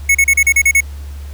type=tone bursts; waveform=square; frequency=2200 Hz; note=C#7; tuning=14 cents flat; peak=-8 dBFS; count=8; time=0.09-0.806 s; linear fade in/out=5 ms; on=58 ms; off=36 ms; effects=added 71 Hz sine -25 dBFS peak until 1.33 s + pink hiss -43 dBFS RMS until 1.33 s